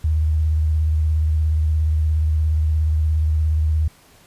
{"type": "tone with vibrato", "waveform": "sine", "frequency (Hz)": 77.8, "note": "D#2", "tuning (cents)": 0, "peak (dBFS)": -15, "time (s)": [0.04, 3.88], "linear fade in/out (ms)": 5, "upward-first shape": "triangle", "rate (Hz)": 17, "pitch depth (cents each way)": 58, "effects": ["pink hiss -51 dBFS RMS until 4.26 s", "resampled to 32000 Hz"]}